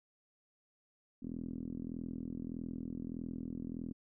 5% pulse tone with low-pass filter, 41.63 Hz, E1, 18 cents sharp, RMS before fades -42 dBFS, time 1.22-3.93 s, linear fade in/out 10 ms, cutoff 250 Hz, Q 4.1, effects none

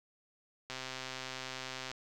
click train, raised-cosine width 0.2 ms, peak -23 dBFS, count 159, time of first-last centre 0.7-1.915 s, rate 130 Hz, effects none

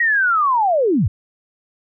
sine linear sweep, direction down, 1919 to 68.7 Hz, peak -13 dBFS, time 0-1.08 s, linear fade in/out 5 ms, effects none

